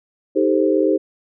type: chord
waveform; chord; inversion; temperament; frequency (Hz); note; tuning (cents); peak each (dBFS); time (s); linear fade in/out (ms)
sine; A half-diminished seventh; second; equal with one note detuned; 313.1 / 392 / 440 / 523.3; Eb4 / G4 / A4 / C5; +11 / 0 / 0 / 0; -18 / -18 / -22 / -20; 0.35-0.98; 20
effects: none